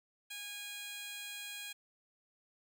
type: tone with high-pass filter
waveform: 15% pulse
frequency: 820 Hz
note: G#5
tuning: 22 cents flat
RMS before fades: -45 dBFS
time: 0.3-1.73 s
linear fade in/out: 10 ms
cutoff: 2700 Hz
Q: 0.85
effects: none